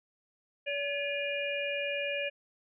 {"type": "harmonic tone with a mistuned harmonic", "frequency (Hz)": 570, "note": "C#5", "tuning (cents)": 48, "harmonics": [1, 3, 4, 5], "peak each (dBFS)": [-34, -40, -35, -39], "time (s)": [0.66, 2.3], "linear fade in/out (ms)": 20, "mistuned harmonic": 4, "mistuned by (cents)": 110, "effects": []}